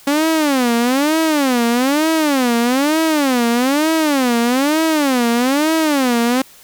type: tone with vibrato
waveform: sawtooth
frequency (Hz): 274.5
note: C#4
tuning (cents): -17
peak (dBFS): -9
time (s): 0.07-6.42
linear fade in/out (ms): 5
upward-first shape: sine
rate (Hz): 1.1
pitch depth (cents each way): 280
effects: white hiss -44 dBFS RMS until 6.63 s